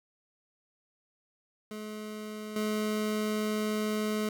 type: tone with level steps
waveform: 25% pulse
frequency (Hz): 213.5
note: G#3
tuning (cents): +48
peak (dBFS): -34 / -25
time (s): 1.71-4.29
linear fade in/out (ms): 2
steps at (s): 2.56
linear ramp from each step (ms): 2
effects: 10-bit